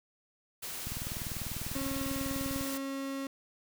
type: noise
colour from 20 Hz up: white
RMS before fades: -40 dBFS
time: 0.62-2.78 s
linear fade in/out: 10 ms
type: click train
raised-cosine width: 5 ms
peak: -27 dBFS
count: 36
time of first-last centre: 0.87-2.611 s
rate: 20.1 Hz
type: tone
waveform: 35% pulse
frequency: 272.5 Hz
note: C#4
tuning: 29 cents flat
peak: -33 dBFS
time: 1.75-3.27 s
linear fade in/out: 2 ms
effects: none